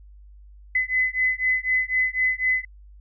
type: beating tone pair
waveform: sine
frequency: 2020 / 2024 Hz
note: B6 / B6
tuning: +39 / +42 cents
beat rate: 4 Hz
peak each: -23 / -23 dBFS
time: 0.75-2.65 s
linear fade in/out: 5 ms
effects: added 50 Hz sine -44 dBFS peak until 3 s